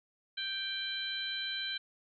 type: harmonic tone with a mistuned harmonic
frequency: 784 Hz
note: G5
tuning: in tune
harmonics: 2 / 3 / 4 / 5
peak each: -40 / -45 / -39 / -38 dBFS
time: 0.37-1.78 s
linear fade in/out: 10 ms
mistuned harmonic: 5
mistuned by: +34 cents
effects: none